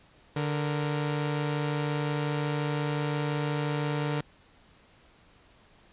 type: tone pair together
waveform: sawtooth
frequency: 146.84 / 466.2 Hz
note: D3 / A#4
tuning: 0 / 0 cents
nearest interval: octave + minor sixth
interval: 2000 cents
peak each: -24 / -31 dBFS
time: 0.36-4.21 s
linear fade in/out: 5 ms
effects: pink hiss -59 dBFS RMS until 5.92 s + resampled to 8000 Hz